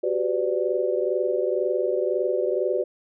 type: chord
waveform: sine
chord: G major seventh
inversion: third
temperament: equal with one note detuned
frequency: 370 / 392 / 504.6 / 587.3 Hz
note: F#4 / G4 / B4 / D5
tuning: 0 / 0 / +37 / 0 cents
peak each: -26 / -28 / -26 / -27 dBFS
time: 0.03-2.84 s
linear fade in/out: 10 ms
effects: none